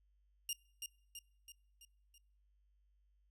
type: tone with echo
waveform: 15% pulse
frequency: 2821 Hz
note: F7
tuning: 17 cents sharp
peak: -30 dBFS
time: 0.49-0.53 s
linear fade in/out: 2 ms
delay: 330 ms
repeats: 5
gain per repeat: -5 dB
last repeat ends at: 2.18 s
effects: noise-tail reverb RT60 0.7 s tail -25 dB re dry + added 50 Hz sine -70 dBFS peak until 3.3 s